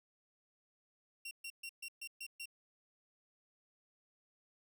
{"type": "tone bursts", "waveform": "sawtooth", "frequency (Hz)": 2744, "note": "F7", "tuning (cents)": -31, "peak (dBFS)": -40, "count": 7, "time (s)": [1.25, 2.457], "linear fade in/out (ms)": 5, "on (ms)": 61, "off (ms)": 130, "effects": []}